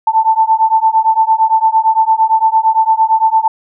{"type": "beating tone pair", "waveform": "sine", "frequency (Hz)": [882, 890.8], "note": ["A5", "A5"], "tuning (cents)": [4, 21], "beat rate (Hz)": 8.8, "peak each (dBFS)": -11, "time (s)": [0.07, 3.48], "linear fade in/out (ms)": 5, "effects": []}